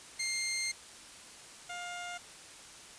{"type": "tone pair in turn", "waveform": "15% pulse", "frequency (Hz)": [2111, 706.5], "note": ["C7", "F5"], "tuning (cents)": [15, 20], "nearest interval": "octave + perfect fifth", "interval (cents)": 1895, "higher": "first", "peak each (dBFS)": [-26, -33], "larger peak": "first", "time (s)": [[0.19, 0.72], [1.69, 2.18]], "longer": "first", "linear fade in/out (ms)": 10, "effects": ["white hiss -51 dBFS RMS until 2.98 s", "resampled to 22050 Hz"]}